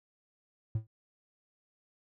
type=tone with exponential decay; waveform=triangle; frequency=109.9 Hz; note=A2; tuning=2 cents flat; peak=-22 dBFS; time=0.75-0.87 s; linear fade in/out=5 ms; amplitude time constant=24 ms; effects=tanh soft clip ceiling -21 dBFS